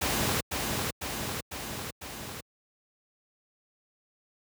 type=noise with echo; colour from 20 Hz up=pink; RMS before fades=-28 dBFS; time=0.01-0.41 s; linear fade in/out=10 ms; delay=500 ms; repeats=4; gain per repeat=-3 dB; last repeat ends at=2.41 s; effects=high-pass 60 Hz 12 dB/octave